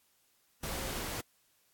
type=tone in noise; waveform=sine; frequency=534 Hz; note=C5; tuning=35 cents sharp; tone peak=-46 dBFS; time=0.64-0.89 s; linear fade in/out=5 ms; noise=pink; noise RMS=-38 dBFS; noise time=0.63-1.21 s; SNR=-11 dB; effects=white hiss -71 dBFS RMS until 1.73 s + AAC 64 kbps